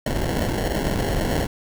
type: noise with sample-and-hold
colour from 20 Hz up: pink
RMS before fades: -23 dBFS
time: 0.06-1.47 s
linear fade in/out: 5 ms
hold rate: 1225 Hz
effects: none